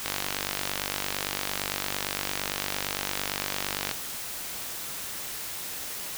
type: click train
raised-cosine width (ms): 0.2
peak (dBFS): -10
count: 189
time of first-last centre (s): 0.06-3.912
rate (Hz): 48.8
effects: white hiss -36 dBFS RMS until 6.17 s

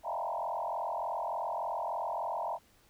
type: tone with frequency modulation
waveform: sine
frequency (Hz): 801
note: G5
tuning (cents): +37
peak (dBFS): -32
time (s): 0.03-2.59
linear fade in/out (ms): 50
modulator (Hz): 43.4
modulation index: 4.2
effects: pink hiss -65 dBFS RMS until 2.89 s

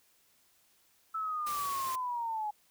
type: linear sweep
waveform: sine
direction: down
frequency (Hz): 1318.5 to 830.6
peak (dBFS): -32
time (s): 1.14-2.51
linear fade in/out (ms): 10
type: noise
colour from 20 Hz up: white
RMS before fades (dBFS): -42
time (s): 1.46-1.96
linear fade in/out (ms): 10
effects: white hiss -68 dBFS RMS until 2.7 s

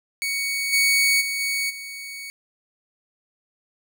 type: tone with level steps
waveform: sawtooth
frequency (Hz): 2233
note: C#7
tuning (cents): +12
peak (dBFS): -20 / -13 / -21 / -19 / -30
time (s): 0.22-2.3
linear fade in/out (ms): 0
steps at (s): 0.72 / 1.2 / 1.39 / 1.69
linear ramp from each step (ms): 20
effects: none

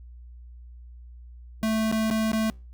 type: tone with dropouts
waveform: square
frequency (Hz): 220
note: A3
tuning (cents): 0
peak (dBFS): -23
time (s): 1.63-2.5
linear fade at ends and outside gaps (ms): 0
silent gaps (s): 1.915-1.925 / 2.102-2.11 / 2.317-2.332
effects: added 60 Hz sine -42 dBFS peak until 2.73 s + Opus 48 kbps

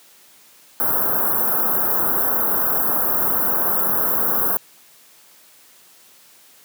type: band-stop noise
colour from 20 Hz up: white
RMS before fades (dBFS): -19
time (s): 0.8-4.57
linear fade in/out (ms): 0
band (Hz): 1500 to 12000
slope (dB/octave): 48
effects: white hiss -50 dBFS RMS until 6.64 s + high-pass 150 Hz 12 dB/octave

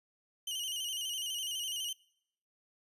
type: tone with vibrato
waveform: sawtooth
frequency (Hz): 2986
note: F#7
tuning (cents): +15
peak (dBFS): -32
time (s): 0.47-1.93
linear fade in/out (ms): 5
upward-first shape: square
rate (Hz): 12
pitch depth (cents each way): 58
effects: noise-tail reverb RT60 0.7 s tail -23 dB re dry + resampled to 32000 Hz

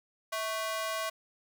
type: ring-modulated tone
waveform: sawtooth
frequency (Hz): 880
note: A5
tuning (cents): 0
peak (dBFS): -25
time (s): 0.32-1.1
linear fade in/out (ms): 10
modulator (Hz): 230
effects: none

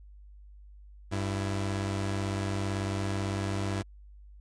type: tone pair together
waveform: sawtooth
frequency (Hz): 98 / 332.6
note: G2 / E4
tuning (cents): 0 / +16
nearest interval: octave + major sixth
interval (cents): 2116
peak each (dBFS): -26 / -33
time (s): 1.11-3.83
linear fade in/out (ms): 20
effects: added 50 Hz sine -48 dBFS peak until 4.4 s + resampled to 22050 Hz

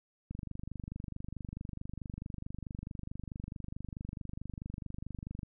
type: click train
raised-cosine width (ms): 5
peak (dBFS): -28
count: 127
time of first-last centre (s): 0.31-5.432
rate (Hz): 24.6
effects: none

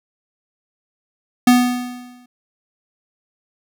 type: tone with exponential decay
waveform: square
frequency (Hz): 246.9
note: B3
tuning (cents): 0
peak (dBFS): -7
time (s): 1.47-2.26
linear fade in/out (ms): 5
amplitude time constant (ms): 170
effects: none

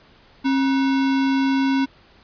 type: tone with sample-and-hold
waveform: sine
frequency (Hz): 269.5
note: C#4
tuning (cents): -49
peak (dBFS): -16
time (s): 0.44-1.86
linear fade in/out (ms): 20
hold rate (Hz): 1225
effects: pink hiss -52 dBFS RMS until 2.23 s + resampled to 11025 Hz

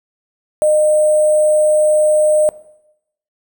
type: tone with sample-and-hold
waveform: sine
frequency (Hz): 611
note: D#5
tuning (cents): -32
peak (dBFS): -9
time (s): 0.62-2.49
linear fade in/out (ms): 0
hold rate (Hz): 8820
effects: noise-tail reverb RT60 0.8 s tail -18 dB re dry

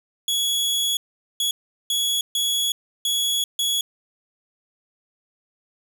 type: tone bursts at uneven times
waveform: sawtooth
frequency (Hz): 3362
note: G#7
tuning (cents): +20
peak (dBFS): -17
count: 6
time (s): 0.28-0.97 / 1.4-1.51 / 1.9-2.21 / 2.35-2.72 / 3.05-3.44 / 3.59-3.81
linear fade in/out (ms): 2
effects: none

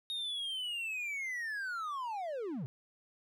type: linear sweep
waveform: triangle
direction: down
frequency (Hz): 3739 to 110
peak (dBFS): -34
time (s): 0.1-2.66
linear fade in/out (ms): 0
effects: none

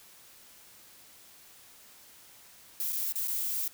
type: noise with dropouts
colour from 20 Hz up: violet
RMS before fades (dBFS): -32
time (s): 2.8-3.68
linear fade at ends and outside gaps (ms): 2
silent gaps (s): 2.924-2.928 / 3.124-3.155 / 3.275-3.28
effects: white hiss -55 dBFS RMS until 3.73 s

